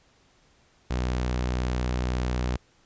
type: tone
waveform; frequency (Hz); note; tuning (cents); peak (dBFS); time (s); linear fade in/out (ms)
sawtooth; 61.9; B1; +5; -21; 0.9-2.57; 10
effects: pink hiss -62 dBFS RMS until 2.85 s + resampled to 16000 Hz